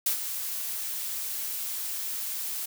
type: noise with ADSR envelope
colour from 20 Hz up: blue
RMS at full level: -24 dBFS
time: 0.06-2.66 s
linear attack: 5 ms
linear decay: 100 ms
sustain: -9 dB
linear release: 8 ms
effects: none